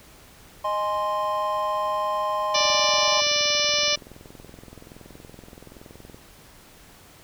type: chord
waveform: triangle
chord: Ab major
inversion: second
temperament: equal with one note detuned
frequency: 618.3 / 830.6 / 1046.5 Hz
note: Eb5 / Ab5 / C6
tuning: -11 / 0 / 0 cents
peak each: -26 / -29 / -23 dBFS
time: 0.64-3.21 s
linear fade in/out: 10 ms
type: harmonic tone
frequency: 589 Hz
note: D5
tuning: 5 cents sharp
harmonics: 1 / 2 / 3 / 4 / 5 / 6 / 7 / 8 / 9 / 10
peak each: -28 / -33 / -35 / -28 / -27 / -29 / -29 / -33 / -26 / -29 dBFS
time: 2.54-3.96 s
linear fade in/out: 10 ms
type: click train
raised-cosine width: 2 ms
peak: -30 dBFS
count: 77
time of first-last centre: 2.56-6.145 s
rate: 21.2 Hz
effects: pink hiss -50 dBFS RMS until 7.23 s

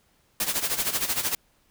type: noise with tremolo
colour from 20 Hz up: white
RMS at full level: -24 dBFS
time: 0.4-1.35 s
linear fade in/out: 2 ms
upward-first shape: sine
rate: 13 Hz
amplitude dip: 75%
effects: pink hiss -65 dBFS RMS until 1.7 s

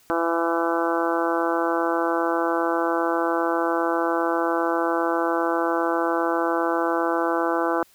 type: harmonic tone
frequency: 167.5 Hz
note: E3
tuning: 28 cents sharp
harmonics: 2 / 3 / 4 / 5 / 6 / 7 / 8 / 9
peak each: -25 / -27 / -28 / -29 / -30 / -30 / -31 / -32 dBFS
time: 0.1-7.83 s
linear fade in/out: 0 ms
effects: white hiss -57 dBFS RMS until 7.94 s

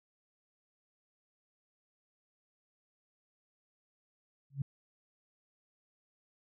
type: tone with exponential growth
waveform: sine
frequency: 138.59 Hz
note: C#3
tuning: in tune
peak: -27 dBFS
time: 4.5-4.62 s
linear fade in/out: 5 ms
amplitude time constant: 24 ms
effects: none

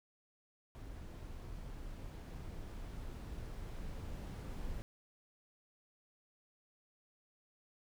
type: noise with level ramp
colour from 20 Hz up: brown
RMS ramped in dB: -48 to -43 dBFS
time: 0.75-4.82 s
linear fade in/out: 0 ms
effects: none

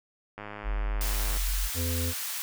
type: click train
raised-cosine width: 0.5 ms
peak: -24 dBFS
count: 104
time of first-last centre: 0.38-1.37 s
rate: 104 Hz
type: tone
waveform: sine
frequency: 44 Hz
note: F1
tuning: 14 cents sharp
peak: -26 dBFS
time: 0.63-1.7 s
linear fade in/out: 50 ms
type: high-pass noise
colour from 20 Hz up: white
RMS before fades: -34 dBFS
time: 1.01-2.42 s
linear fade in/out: 0 ms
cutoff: 1000 Hz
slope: 12 dB/octave
type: harmonic tone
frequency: 84.8 Hz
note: E2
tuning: 50 cents sharp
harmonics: 1 / 3 / 5 / 6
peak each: -28 / -36 / -44 / -40 dBFS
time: 1.74-2.14 s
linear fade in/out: 50 ms
effects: none

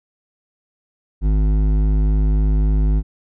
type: tone with hard clipping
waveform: sine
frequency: 51.8 Hz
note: G#1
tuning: 4 cents flat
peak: -15 dBFS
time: 1.21-3.03 s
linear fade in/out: 50 ms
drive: 11 dB
effects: none

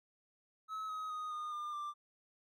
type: tone with pitch steps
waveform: triangle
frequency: 1289 / 1266.9 / 1245.1 / 1223.7 / 1202.7 / 1182 Hz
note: E6 / D#6 / D#6 / D#6 / D6 / D6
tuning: -39 / +31 / +1 / -29 / +41 / +11 cents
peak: -37 dBFS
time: 0.68-1.94 s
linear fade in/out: 50 ms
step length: 210 ms
effects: none

